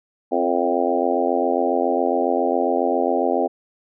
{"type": "harmonic tone with a mistuned harmonic", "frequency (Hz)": 87.31, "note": "F2", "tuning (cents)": 0, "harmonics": [3, 4, 5, 6, 7, 8, 9], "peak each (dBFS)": [-25, -25, -25, -25, -25, -25, -25], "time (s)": [0.31, 3.48], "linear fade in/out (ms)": 20, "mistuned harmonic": 4, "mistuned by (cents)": -20, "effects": []}